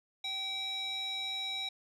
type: tone with band-pass filter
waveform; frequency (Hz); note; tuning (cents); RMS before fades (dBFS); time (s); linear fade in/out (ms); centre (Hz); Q
square; 771; G5; -29; -37; 0.24-1.69; 5; 3500; 8.4
effects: none